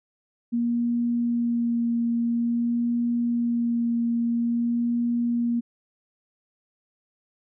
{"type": "tone with vibrato", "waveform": "sine", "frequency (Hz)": 235.9, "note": "A#3", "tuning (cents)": 21, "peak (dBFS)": -21, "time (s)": [0.52, 5.61], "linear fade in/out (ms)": 20, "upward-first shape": "sine", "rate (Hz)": 0.49, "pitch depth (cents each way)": 13, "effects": []}